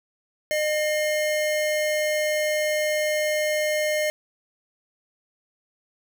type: tone pair together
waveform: square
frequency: 609.4 / 2127 Hz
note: D#5 / C7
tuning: -36 / +28 cents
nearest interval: octave + minor seventh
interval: 2164 cents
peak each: -23 / -30 dBFS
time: 0.51-4.1 s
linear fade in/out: 0 ms
effects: none